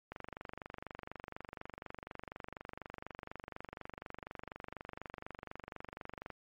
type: click train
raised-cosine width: 0.5 ms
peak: -28 dBFS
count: 150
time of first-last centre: 0.12-6.303 s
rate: 24.1 Hz
effects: MP3 48 kbps